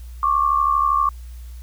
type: tone pair together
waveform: sine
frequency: 1095.4 / 1168 Hz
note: C#6 / D6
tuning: -21 / -10 cents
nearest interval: minor second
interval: 111 cents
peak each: -18 dBFS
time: 0.23-1.09 s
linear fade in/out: 2 ms
effects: added 60 Hz sine -33 dBFS peak until 1.62 s + white hiss -53 dBFS RMS until 1.62 s